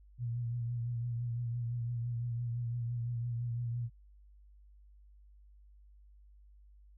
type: tone with vibrato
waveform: sine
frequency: 118.9 Hz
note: A#2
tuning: 35 cents sharp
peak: -33 dBFS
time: 0.18-3.9 s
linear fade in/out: 50 ms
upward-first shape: triangle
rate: 5.9 Hz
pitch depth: 47 cents each way
effects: added 50 Hz sine -56 dBFS peak until 6.97 s